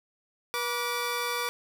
15% pulse tone pair together, 483.2 / 1162 Hz, B4 / D6, -38 / -19 cents, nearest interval octave + minor third, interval 1519 cents, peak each -25 dBFS, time 0.54-1.49 s, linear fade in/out 0 ms, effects none

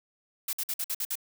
blue noise bursts, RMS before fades -31 dBFS, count 7, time 0.48-1.155 s, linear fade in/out 5 ms, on 51 ms, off 53 ms, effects none

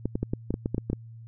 clicks, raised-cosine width 3 ms, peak -14 dBFS, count 11, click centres 0.056 / 0.155 / 0.23 / 0.335 / 0.506 / 0.541 / 0.659 / 0.746 / 0.781 / 0.9 / 0.931 s, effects added 114 Hz sine -42 dBFS peak until 1.27 s

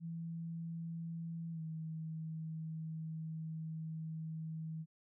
sine tone with pitch glide, 165.9 to 159.69 Hz, E3 to D#3, +11 to +45 cents, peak -40 dBFS, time 0-4.86 s, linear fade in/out 50 ms, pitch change -66 cents, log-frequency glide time 1.52-1.61 s, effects none

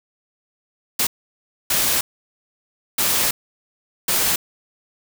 white noise bursts at uneven times, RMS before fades -19 dBFS, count 4, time 0.99-1.07 / 1.7-2.01 / 2.98-3.31 / 4.08-4.36 s, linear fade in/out 5 ms, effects none

